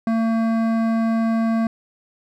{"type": "tone with hard clipping", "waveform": "sine", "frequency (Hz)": 226.1, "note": "A3", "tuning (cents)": 47, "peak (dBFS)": -19, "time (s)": [0.07, 1.67], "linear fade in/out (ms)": 2, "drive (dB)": 13, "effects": []}